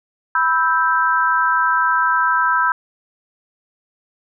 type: chord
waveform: sine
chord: E minor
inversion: second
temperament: equal with one note detuned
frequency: 987.8 / 1311.7 / 1568 Hz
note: B5 / E6 / G6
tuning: 0 / -9 / 0 cents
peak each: -18 dBFS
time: 0.35-2.72 s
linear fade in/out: 2 ms
effects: none